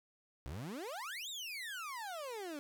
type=exponential two-way sweep; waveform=30% pulse; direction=up then down; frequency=58.8 to 3879 to 278.4 Hz; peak=-39 dBFS; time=0.46-2.59 s; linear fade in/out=0 ms; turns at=1.29 s; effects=none